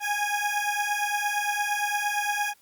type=beating tone pair; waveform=20% pulse; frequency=821 / 829.7 Hz; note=G#5 / G#5; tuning=-20 / -2 cents; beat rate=8.7 Hz; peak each=-23 dBFS; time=0-2.54 s; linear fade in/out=50 ms; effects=white hiss -61 dBFS RMS until 2.61 s + Opus 48 kbps